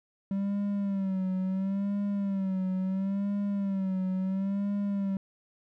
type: tone with vibrato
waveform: triangle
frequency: 194.3 Hz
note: G3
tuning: 15 cents flat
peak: -25 dBFS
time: 0.31-5.17 s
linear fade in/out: 2 ms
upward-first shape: sine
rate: 0.73 Hz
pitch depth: 72 cents each way
effects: none